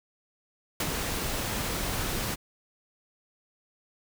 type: noise with ADSR envelope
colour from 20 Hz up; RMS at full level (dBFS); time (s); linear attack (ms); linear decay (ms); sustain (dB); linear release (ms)
pink; -26; 0.8-2.36; 4; 41; -5; 26
effects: none